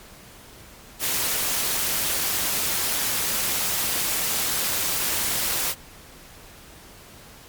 white noise with amplitude modulation, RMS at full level -22 dBFS, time 0.99-5.75 s, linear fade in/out 50 ms, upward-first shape sine, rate 241 Hz, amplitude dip 50%, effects pink hiss -46 dBFS RMS until 7.48 s + MP3 96 kbps

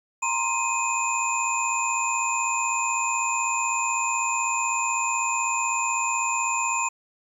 sine tone cluster, 932 / 1048 / 2509 / 7140 Hz, A#5 / C6 / D#7 / A8, -1 / +2 / +14 / +24 cents, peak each -28 dBFS, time 0.22-6.89 s, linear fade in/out 10 ms, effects 9-bit

